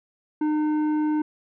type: tone with tanh clipping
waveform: triangle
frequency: 304.5 Hz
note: D#4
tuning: 37 cents flat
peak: -22 dBFS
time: 0.41-1.22 s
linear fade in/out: 5 ms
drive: 13 dB
effects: none